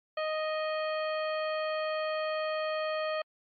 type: harmonic tone with a mistuned harmonic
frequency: 622.3 Hz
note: D#5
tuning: in tune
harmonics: 1 / 2 / 3 / 4 / 5 / 7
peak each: -31 / -37 / -41 / -43 / -45 / -48 dBFS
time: 0.17-3.22 s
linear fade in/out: 5 ms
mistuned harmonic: 5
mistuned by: +28 cents
effects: AAC 64 kbps